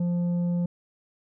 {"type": "tone with tanh clipping", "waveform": "triangle", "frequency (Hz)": 174.61, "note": "F3", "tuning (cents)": 0, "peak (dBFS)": -24, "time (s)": [0, 0.66], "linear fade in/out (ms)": 5, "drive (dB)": 10, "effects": []}